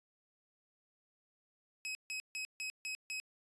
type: tone bursts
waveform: sawtooth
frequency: 2549 Hz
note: D#7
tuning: 41 cents sharp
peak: -35 dBFS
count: 6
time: 1.85-3.2 s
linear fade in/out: 0 ms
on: 100 ms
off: 150 ms
effects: resampled to 22050 Hz